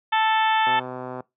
harmonic tone, 440 Hz, A4, in tune, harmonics 2 / 3 / 4 / 5 / 6 / 7 / 8, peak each -19 / -28 / -26 / -32 / -32 / -32 / -32 dBFS, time 0.12-0.8 s, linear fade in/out 10 ms
click train, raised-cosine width 1 ms, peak -19 dBFS, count 69, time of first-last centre 0.67-1.205 s, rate 127 Hz
effects noise-tail reverb RT60 0.2 s tail -22 dB re dry + high-pass 150 Hz 12 dB/octave

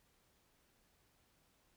silence, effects pink hiss -74 dBFS RMS until 1.76 s

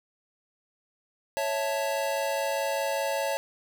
square chord, A major, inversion first, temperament equal, 554.4 / 659.3 / 880 Hz, C#5 / E5 / A5, 0 / 0 / 0 cents, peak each -30 / -33 / -33 dBFS, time 1.37-3.37 s, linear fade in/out 0 ms, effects none

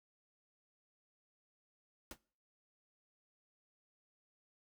pink noise with exponential decay, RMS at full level -42 dBFS, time 2.11-2.18 s, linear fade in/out 2 ms, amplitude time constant 15 ms, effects noise-tail reverb RT60 0.5 s tail -24 dB re dry

